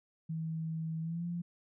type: tone with pitch glide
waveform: sine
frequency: 161.1 to 172.66 Hz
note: E3 to F3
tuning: -39 to -19 cents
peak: -34 dBFS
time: 0.29-1.42 s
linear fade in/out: 10 ms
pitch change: +120 cents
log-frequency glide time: 1.01-1.25 s
effects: none